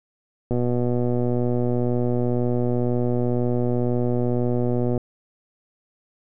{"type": "click train", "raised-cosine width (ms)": 2, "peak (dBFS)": -11, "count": 546, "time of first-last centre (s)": [0.51, 4.977], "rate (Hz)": 122, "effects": []}